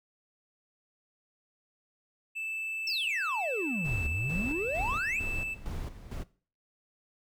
triangle tone, 2637 Hz, E7, in tune, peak -32 dBFS, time 2.35-5.55 s, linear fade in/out 20 ms
triangle exponential two-way sweep, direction down then up, 5588 to 70.3 to 2703 Hz, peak -29 dBFS, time 2.87-5.2 s, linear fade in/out 5 ms, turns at 4.07 s
brown noise with tremolo, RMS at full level -36 dBFS, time 3.84-6.24 s, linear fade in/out 20 ms, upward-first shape square, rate 2.2 Hz, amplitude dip 70%
effects noise-tail reverb RT60 0.4 s tail -19 dB re dry

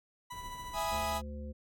40% pulse tone with tremolo, 987.8 Hz, B5, in tune, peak -39 dBFS, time 0.3-0.98 s, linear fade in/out 10 ms, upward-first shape triangle, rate 14 Hz, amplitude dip 45%
brown noise, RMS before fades -49 dBFS, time 0.32-1.18 s, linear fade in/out 0 ms
45% pulse chord, E major seventh, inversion none, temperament equal, 659.3 / 830.6 / 987.8 / 1244.5 Hz, E5 / G#5 / B5 / D#6, 0 / 0 / 0 / 0 cents, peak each -38 / -36 / -39 / -40 dBFS, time 0.73-1.22 s, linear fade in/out 50 ms
harmonic tone, 73.42 Hz, D2, in tune, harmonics 1 / 3 / 5 / 7, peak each -40 / -45 / -57 / -49 dBFS, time 0.91-1.53 s, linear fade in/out 20 ms
effects none

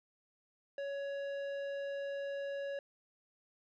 sine tone with tanh clipping, 559 Hz, C#5, 14 cents sharp, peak -39 dBFS, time 0.78-2.79 s, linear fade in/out 2 ms, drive 12 dB, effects none

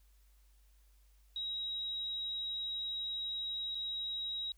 sine tone with dropouts, 3828 Hz, A#7, 45 cents sharp, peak -36 dBFS, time 1.36-4.52 s, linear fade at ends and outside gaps 2 ms, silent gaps 3.748-3.752 s, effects added 50 Hz sine -62 dBFS peak until 4.57 s + white hiss -74 dBFS RMS until 4.57 s

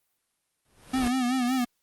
pink noise with exponential growth, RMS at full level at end -30 dBFS, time 0.65-1.08 s, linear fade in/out 1 ms, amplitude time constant 93 ms
square tone with vibrato, 252 Hz, B3, 35 cents sharp, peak -24 dBFS, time 0.93-1.65 s, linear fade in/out 10 ms, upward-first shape sine, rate 5.3 Hz, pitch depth 79 cents each way
effects white hiss -75 dBFS RMS until 1.82 s + Opus 32 kbps

